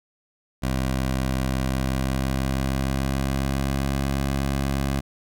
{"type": "tone with pitch glide", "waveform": "15% pulse", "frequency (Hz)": [65.41, 68.35], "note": ["C2", "C#2"], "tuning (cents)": [0, -24], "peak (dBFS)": -16, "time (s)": [0.62, 5.01], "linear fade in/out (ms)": 20, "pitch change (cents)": 76, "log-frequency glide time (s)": [1.58, 4.09], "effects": []}